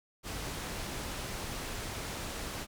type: low-pass noise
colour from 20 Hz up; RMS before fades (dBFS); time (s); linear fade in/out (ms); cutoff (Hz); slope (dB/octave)
pink; -39; 0.23-2.67; 50; 11000; 12
effects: none